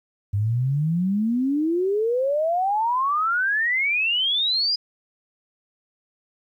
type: exponential sweep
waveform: sine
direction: up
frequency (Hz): 98 to 4978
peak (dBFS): -19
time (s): 0.33-4.76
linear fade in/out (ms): 10
effects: 10-bit